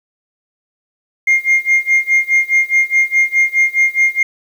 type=tone with tremolo; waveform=sine; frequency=2121 Hz; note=C7; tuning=23 cents sharp; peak=-5 dBFS; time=1.27-4.23 s; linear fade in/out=5 ms; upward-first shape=sine; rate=4.8 Hz; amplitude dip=95%; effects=tanh soft clip ceiling -6 dBFS + 7-bit